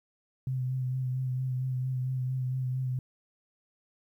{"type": "tone with vibrato", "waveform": "sine", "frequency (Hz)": 128.8, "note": "C3", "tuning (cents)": -27, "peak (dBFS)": -28, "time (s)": [0.47, 2.99], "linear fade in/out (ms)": 2, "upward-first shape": "sine", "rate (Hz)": 4.4, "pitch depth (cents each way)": 26, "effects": ["11-bit"]}